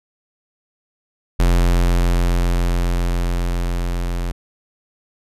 square tone with level ramp, 43.65 Hz, F1, in tune, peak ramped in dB -12 to -21 dBFS, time 1.39-4.32 s, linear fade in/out 10 ms, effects resampled to 32000 Hz

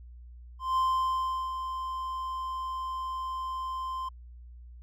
triangle tone with ADSR envelope, 1042 Hz, C6, 7 cents flat, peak -21 dBFS, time 0.59-4.09 s, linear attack 180 ms, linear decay 740 ms, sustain -9 dB, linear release 7 ms, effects added 60 Hz sine -45 dBFS peak until 4.82 s

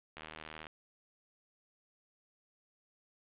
click train, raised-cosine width 0.3 ms, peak -29 dBFS, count 40, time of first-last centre 0.17-0.668 s, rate 78.3 Hz, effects resampled to 8000 Hz + 10-bit

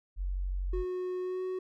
sine tone, 46.25 Hz, F#1, in tune, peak -30 dBFS, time 0.16-0.85 s, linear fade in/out 50 ms
triangle tone with pitch glide, 365.4 to 371.1 Hz, F#4 to F#4, -22 to +5 cents, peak -30 dBFS, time 0.73-1.59 s, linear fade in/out 5 ms, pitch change +27 cents, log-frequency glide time 1.21-1.43 s
effects none

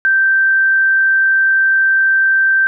sine tone, 1563 Hz, G6, 6 cents flat, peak -9 dBFS, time 0.05-2.67 s, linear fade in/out 0 ms, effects none

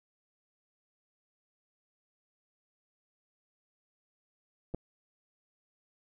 clicks, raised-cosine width 2 ms, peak -30 / -21 dBFS, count 2, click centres 4.74 / 4.746 s, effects none

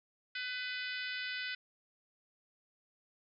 harmonic tone, 501 Hz, B4, 25 cents sharp, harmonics 3 / 4 / 5 / 6 / 7 / 8 / 9 / 10, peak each -41 / -43 / -45 / -47 / -48 / -49 / -50 / -51 dBFS, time 0.35-1.55 s, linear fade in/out 5 ms, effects none

